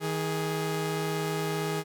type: tone pair together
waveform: sawtooth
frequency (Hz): 159.01 / 415.3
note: D#3 / G#4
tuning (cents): +38 / 0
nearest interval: octave + perfect fourth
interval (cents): 1662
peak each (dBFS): -27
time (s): 0-1.84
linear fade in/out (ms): 50
effects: none